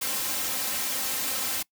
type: noise with comb filter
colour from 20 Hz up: white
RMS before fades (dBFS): -29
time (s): 0.01-1.63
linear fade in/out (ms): 10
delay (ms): 3.8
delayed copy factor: +0.75
effects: noise-tail reverb RT60 0.1 s tail -23 dB re dry + high-pass 80 Hz 12 dB/octave